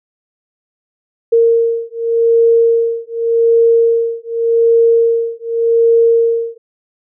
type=beating tone pair; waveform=sine; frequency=461 / 461.86 Hz; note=A#4 / A#4; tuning=-19 / -16 cents; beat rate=0.86 Hz; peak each=-12 dBFS; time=1.32-6.58 s; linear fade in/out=10 ms; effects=none